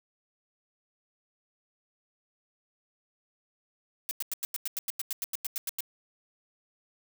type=noise bursts; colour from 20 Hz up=blue; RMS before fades=-32 dBFS; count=16; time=4.09-5.806 s; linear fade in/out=0 ms; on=21 ms; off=92 ms; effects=none